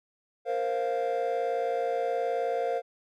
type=chord; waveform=triangle; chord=Bb suspended second; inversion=none; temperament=equal with one note detuned; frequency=466.2 / 525.1 / 698.5 Hz; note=Bb4 / C5 / F5; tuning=0 / +6 / 0 cents; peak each=-28 dBFS; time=0.45-2.82 s; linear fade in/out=50 ms; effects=tanh soft clip ceiling -19 dBFS